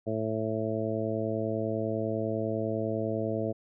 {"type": "harmonic tone", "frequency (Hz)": 110, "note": "A2", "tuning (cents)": 0, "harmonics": [1, 2, 3, 4, 5, 6], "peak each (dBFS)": [-35, -35, -35, -35, -35, -35], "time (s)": [0.06, 3.53], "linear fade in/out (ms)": 20, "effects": []}